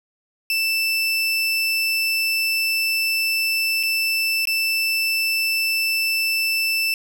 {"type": "tone with dropouts", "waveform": "30% pulse", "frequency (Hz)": 2654, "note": "E7", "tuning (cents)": 11, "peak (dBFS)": -16, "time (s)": [0.5, 6.94], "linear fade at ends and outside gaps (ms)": 1, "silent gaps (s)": [[3.83, 3.834], [4.454, 4.472]], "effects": []}